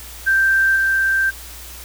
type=tone with level steps; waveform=sine; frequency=1569 Hz; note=G6; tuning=1 cent sharp; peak=-12 / -14 dBFS; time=0.26-1.31 s; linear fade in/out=20 ms; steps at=0.76 s; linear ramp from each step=2 ms; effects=added 60 Hz sine -38 dBFS peak until 1.84 s + white hiss -37 dBFS RMS until 1.84 s